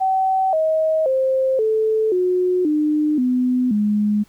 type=tone with pitch steps; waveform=sine; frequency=762 / 633.4 / 526.5 / 437.7 / 363.8 / 302.4 / 251.4 / 208.9 Hz; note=G5 / D#5 / C5 / A4 / F#4 / D#4 / B3 / G#3; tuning=-49 / +31 / +11 / -9 / -29 / -49 / +31 / +10 cents; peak=-15 dBFS; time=0-4.24 s; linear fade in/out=20 ms; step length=530 ms; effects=pink hiss -55 dBFS RMS until 4.28 s